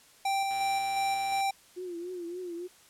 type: tone with tremolo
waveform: square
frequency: 784 Hz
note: G5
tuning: in tune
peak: -27 dBFS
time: 0.25-1.51 s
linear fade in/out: 5 ms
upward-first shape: square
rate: 2.8 Hz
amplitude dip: 25%
type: click train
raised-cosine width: 0.3 ms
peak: -32 dBFS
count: 115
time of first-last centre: 0.51-1.408 s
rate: 127 Hz
type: tone with vibrato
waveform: sine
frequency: 352.7 Hz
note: F4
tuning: 17 cents sharp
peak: -35 dBFS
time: 1.76-2.68 s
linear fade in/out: 20 ms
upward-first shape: triangle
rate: 3.5 Hz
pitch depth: 92 cents each way
effects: white hiss -58 dBFS RMS until 2.89 s + low-pass 11000 Hz 12 dB/octave